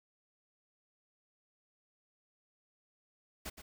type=noise with echo; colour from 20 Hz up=pink; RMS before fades=-42 dBFS; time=3.45-3.5 s; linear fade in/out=10 ms; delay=120 ms; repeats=1; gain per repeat=-9 dB; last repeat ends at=3.62 s; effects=none